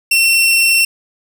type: tone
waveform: sawtooth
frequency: 2711 Hz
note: E7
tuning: 48 cents sharp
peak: -6 dBFS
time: 0.11-0.85 s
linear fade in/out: 5 ms
effects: none